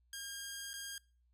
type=tone with dropouts; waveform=10% pulse; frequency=1615 Hz; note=G#6; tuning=49 cents flat; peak=-34 dBFS; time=0.13-0.98 s; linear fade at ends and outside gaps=2 ms; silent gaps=0.733-0.738 s; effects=noise-tail reverb RT60 0.4 s tail -25 dB re dry + added 60 Hz sine -69 dBFS peak until 1.33 s